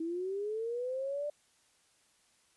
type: linear sweep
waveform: sine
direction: up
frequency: 320 to 595 Hz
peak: -33 dBFS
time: 0-1.3 s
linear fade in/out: 5 ms
effects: white hiss -69 dBFS RMS until 2.56 s + resampled to 24000 Hz